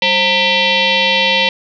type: tone with frequency modulation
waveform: sine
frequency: 196 Hz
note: G3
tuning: in tune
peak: -10 dBFS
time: 0.02-1.49 s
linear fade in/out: 2 ms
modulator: 725 Hz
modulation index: 5.1
effects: none